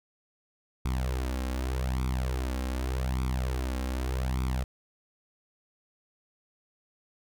sawtooth tone with flanger, 64 Hz, C2, 38 cents flat, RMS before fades -30 dBFS, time 0.85-4.64 s, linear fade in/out 5 ms, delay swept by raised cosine 0.85 to 3.75 ms, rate 0.84 Hz, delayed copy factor +0.75, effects none

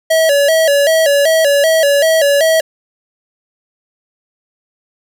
square tone with vibrato, 605 Hz, D#5, 49 cents flat, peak -9 dBFS, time 0.1-2.61 s, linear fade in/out 10 ms, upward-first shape square, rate 2.6 Hz, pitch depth 110 cents each way, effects none

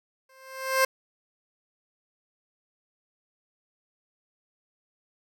15% pulse tone with exponential growth, 527 Hz, C5, 12 cents sharp, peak -11 dBFS, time 0.29-0.85 s, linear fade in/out 5 ms, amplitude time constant 120 ms, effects none

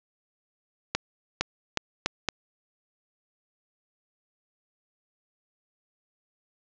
accelerating click train, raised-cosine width 0.2 ms, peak -7 dBFS, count 5, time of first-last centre 0.95-2.287 s, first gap 460 ms, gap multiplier 0.79, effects resampled to 16000 Hz + 8-bit

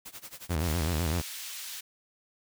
white noise with tremolo, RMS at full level -42 dBFS, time 0.05-0.8 s, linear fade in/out 10 ms, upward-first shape sine, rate 11 Hz, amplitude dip 90%
sawtooth tone with vibrato, 82 Hz, E2, 9 cents flat, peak -23 dBFS, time 0.49-1.22 s, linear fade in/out 20 ms, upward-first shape square, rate 7.9 Hz, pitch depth 120 cents each way
pink high-pass noise, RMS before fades -40 dBFS, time 0.63-1.81 s, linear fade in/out 10 ms, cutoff 2600 Hz, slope 12 dB/octave
effects none

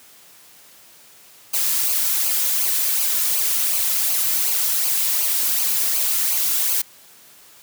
blue noise with flanger, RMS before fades -20 dBFS, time 1.53-6.82 s, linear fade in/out 10 ms, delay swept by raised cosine 0.54 to 2.64 ms, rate 2.7 Hz, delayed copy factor -0.65, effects white hiss -48 dBFS RMS until 7.62 s + high-pass 100 Hz 12 dB/octave

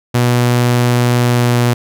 sawtooth tone with pitch glide, 121.8 to 120.96 Hz, B2 to B2, -24 to -36 cents, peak -6 dBFS, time 0.14-1.74 s, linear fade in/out 10 ms, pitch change -12 cents, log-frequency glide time 1.17-1.59 s, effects none

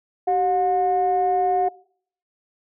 sine tone pair together, 382.4 / 721.9 Hz, G4 / F#5, -43 / -43 cents, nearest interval major seventh, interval 1100 cents, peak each -22 / -17 dBFS, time 0.27-1.69 s, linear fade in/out 10 ms, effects noise-tail reverb RT60 0.6 s tail -23 dB re dry + tanh soft clip ceiling -12 dBFS

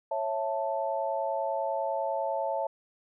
sine chord, A major, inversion first, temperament just, 550 / 660 / 880 Hz, C#5 / E5 / A5, -14 / +2 / 0 cents, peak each -32 dBFS, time 0.11-2.67 s, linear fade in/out 5 ms, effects none

